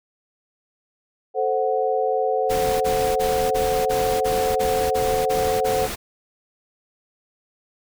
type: chord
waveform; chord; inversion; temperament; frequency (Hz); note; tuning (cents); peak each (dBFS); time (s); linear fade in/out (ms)
sine; F# diminished; first; equal; 440 / 523.3 / 740; A4 / C5 / F#5; 0 / 0 / 0; -23; 1.34-5.89; 50
type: noise bursts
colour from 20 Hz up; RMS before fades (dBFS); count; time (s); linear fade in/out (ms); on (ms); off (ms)
pink; -29; 10; 2.49-5.96; 20; 320; 30
effects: none